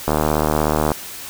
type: click train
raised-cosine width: 1 ms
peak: -3 dBFS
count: 65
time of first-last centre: 0.08-0.918 s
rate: 76.4 Hz
effects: white hiss -33 dBFS RMS until 1.29 s